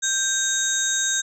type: tone cluster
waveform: sine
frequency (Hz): 1571 / 3743 / 6230 / 6650 / 7590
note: G6 / A#7 / G8 / G#8 / A#8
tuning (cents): +3 / +6 / -12 / +1 / +30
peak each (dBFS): -26 / -26 / -27 / -26 / -25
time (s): 0.02-1.22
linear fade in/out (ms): 20
effects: tanh soft clip ceiling -12 dBFS